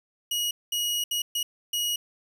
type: tone bursts at uneven times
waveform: sawtooth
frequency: 2900 Hz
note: F#7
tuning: 35 cents flat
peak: -22 dBFS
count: 5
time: 0.31-0.51 / 0.72-1.04 / 1.11-1.22 / 1.35-1.43 / 1.73-1.96 s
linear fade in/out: 5 ms
effects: none